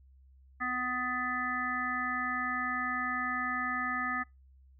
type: harmonic tone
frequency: 250 Hz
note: B3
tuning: 21 cents sharp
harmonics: 1 / 3 / 5 / 7 / 8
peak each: -40 / -41 / -34 / -35 / -39 dBFS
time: 0.6-4.24 s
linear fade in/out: 20 ms
effects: noise-tail reverb RT60 0.2 s tail -25 dB re dry + added 66 Hz sine -56 dBFS peak until 4.79 s

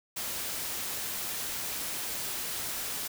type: noise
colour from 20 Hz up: white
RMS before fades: -35 dBFS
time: 0.16-3.08 s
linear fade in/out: 10 ms
effects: none

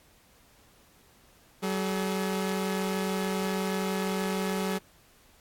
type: tone pair together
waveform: sawtooth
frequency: 189.6 / 425.6 Hz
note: F#3 / G#4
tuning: +43 / +42 cents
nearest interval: octave + major second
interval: 1399 cents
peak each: -25 / -29 dBFS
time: 1.62-4.79 s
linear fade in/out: 20 ms
effects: pink hiss -60 dBFS RMS until 5.4 s + AAC 64 kbps

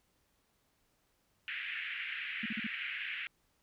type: band-pass noise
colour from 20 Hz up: white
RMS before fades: -40 dBFS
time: 1.48-3.27 s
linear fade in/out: 0 ms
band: 1600 to 2800 Hz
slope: 48 dB/octave
type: tone bursts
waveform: sine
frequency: 220 Hz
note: A3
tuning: in tune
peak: -35 dBFS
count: 4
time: 2.43-2.669 s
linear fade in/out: 5 ms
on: 29 ms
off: 41 ms
effects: pink hiss -75 dBFS RMS until 3.62 s

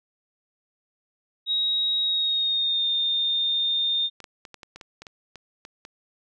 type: tone with pitch glide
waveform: sine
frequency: 3800 to 3637 Hz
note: A#7 to A#7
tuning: +33 to -43 cents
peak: -21 dBFS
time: 1.46-4.1 s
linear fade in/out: 50 ms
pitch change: -76 cents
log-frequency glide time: 2.01-2.86 s
type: clicks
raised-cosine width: 0.2 ms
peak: -24 dBFS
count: 12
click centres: 4.203 / 4.242 / 4.452 / 4.543 / 4.632 / 4.76 / 4.812 / 5.02 / 5.068 / 5.357 / 5.651 / 5.851 s
effects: none

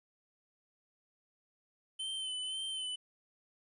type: tone with vibrato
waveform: square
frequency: 3064 Hz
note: G7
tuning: 40 cents flat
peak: -37 dBFS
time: 1.99-2.96 s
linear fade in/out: 10 ms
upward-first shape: sine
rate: 1.9 Hz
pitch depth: 38 cents each way
effects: resampled to 24000 Hz + 12-bit

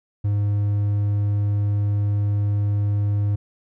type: tone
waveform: triangle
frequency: 102.5 Hz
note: G#2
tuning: 22 cents flat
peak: -16 dBFS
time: 0.24-3.36 s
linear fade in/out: 10 ms
effects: none

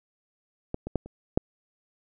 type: clicks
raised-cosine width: 2 ms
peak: -16 / -20 / -11 / -29 / -7 dBFS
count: 5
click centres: 0.744 / 0.87 / 0.957 / 1.06 / 1.375 s
effects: none

